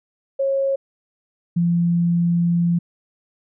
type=tone pair in turn; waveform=sine; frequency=545 / 171.66 Hz; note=C#5 / F3; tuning=-29 / -30 cents; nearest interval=octave + minor sixth; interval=2001 cents; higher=first; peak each=-17 / -15 dBFS; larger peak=second; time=0.39-0.76 / 1.56-2.79 s; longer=second; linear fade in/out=10 ms; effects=none